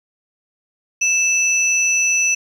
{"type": "tone pair together", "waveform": "sine", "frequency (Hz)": [2637, 5936], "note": ["E7", "F#8"], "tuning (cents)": [0, 5], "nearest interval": "octave + major second", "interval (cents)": 1405, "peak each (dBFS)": -16, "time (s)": [1.01, 2.35], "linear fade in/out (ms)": 10, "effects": ["tanh soft clip ceiling -7 dBFS", "8-bit"]}